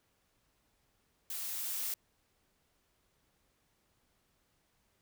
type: noise with level ramp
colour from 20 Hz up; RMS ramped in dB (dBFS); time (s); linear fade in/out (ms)
blue; -40 to -36; 1.3-1.94; 2
effects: pink hiss -75 dBFS RMS until 5.01 s